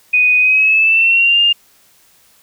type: tone with pitch glide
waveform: sine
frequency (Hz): 2489 to 2810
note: D#7 to F7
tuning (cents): 0 to +10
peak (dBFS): -8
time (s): 0.13-1.53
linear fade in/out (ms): 10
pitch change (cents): +210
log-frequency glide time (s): 0.39-1.4
effects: white hiss -51 dBFS RMS until 2.42 s